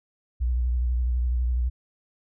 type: tone with vibrato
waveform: sine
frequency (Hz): 61.1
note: B1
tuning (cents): -18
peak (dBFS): -21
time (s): 0.4-1.7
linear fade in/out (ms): 20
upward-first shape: sine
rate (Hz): 12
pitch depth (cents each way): 58
effects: none